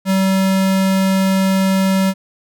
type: tone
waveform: square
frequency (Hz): 191.4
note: G3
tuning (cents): -41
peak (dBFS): -13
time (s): 0.05-2.14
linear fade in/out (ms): 50
effects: none